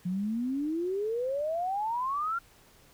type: exponential sweep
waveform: sine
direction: up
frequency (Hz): 174.61 to 1406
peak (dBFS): -28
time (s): 0.05-2.39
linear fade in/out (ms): 10
effects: pink hiss -59 dBFS RMS until 2.93 s